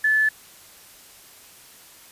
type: tone with quantisation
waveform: sine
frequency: 1737 Hz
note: A6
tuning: 23 cents flat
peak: -16 dBFS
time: 0.04-0.29 s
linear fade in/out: 5 ms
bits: 7
effects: white hiss -48 dBFS RMS until 2.11 s + resampled to 32000 Hz